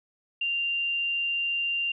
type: tone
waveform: sine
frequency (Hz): 2783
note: F7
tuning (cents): -7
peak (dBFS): -25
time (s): 0.41-1.92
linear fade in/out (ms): 5
effects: none